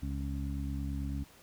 harmonic tone, 69 Hz, C#2, 7 cents flat, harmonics 1 / 2 / 3 / 4, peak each -35 / -40 / -43 / -41 dBFS, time 0.02-1.24 s, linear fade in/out 10 ms, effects pink hiss -58 dBFS RMS until 1.42 s

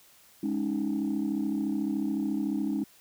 sine chord, Ab suspended fourth, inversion none, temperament equal, 207.7 / 277.2 / 311.1 Hz, Ab3 / Db4 / Eb4, 0 / 0 / 0 cents, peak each -30 dBFS, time 0.43-2.84 s, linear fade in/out 5 ms, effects tanh soft clip ceiling -21 dBFS + white hiss -58 dBFS RMS until 3 s

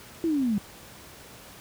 sine linear sweep, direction down, 341.1 to 194.3 Hz, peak -22 dBFS, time 0.24-0.58 s, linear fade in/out 0 ms, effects pink hiss -47 dBFS RMS until 1.6 s + high-pass 60 Hz 12 dB/octave

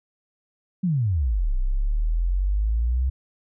sine exponential two-way sweep, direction down then up, 194.4 to 30.71 to 65.9 Hz, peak -19 dBFS, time 0.83-3.1 s, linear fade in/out 10 ms, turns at 1.55 s, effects none

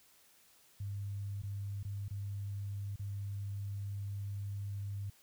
sine tone with dropouts, 100.3 Hz, G2, 40 cents sharp, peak -37 dBFS, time 0.8-5.1 s, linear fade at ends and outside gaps 5 ms, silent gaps 1.419-1.434 / 1.83-1.849 / 2.083-2.107 / 2.96-2.994 s, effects white hiss -65 dBFS RMS until 5.22 s

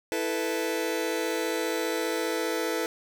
sawtooth chord, E suspended fourth, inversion none, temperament just, 329.6 / 439.5 / 494.4 Hz, E4 / A4 / B4, 0 / -2 / +2 cents, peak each -27 dBFS, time 0.12-2.86 s, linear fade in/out 0 ms, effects none

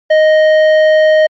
sine tone with tanh clipping, 622.3 Hz, D#5, in tune, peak -7 dBFS, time 0.1-1.27 s, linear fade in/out 10 ms, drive 15 dB, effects low-pass 3000 Hz 12 dB/octave + MP3 48 kbps

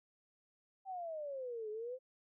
sine exponential two-way sweep, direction down then up, 784 to 420 to 525 Hz, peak -40 dBFS, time 0.85-1.99 s, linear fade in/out 50 ms, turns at 1.7 s, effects none

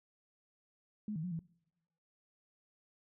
sine tone with pitch steps, 211.1 / 157.4 / 180.7 / 164 Hz, G#3 / D#3 / F#3 / E3, +29 / +20 / -41 / -9 cents, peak -36 dBFS, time 1.08-1.392 s, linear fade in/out 2 ms, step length 78 ms, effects noise-tail reverb RT60 0.9 s tail -24 dB re dry

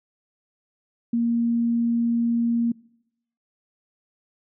sine tone, 234 Hz, A#3, 7 cents sharp, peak -19 dBFS, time 1.13-2.72 s, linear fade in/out 5 ms, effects noise-tail reverb RT60 0.8 s tail -24 dB re dry

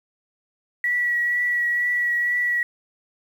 sine tone with vibrato, 1936 Hz, B6, 35 cents flat, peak -19 dBFS, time 0.84-2.63 s, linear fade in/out 2 ms, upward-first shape triangle, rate 2.1 Hz, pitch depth 19 cents each way, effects 8-bit

